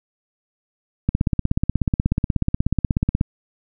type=click train; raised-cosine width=5 ms; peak=-5 dBFS; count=36; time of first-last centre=1.09-3.211 s; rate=16.5 Hz; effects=none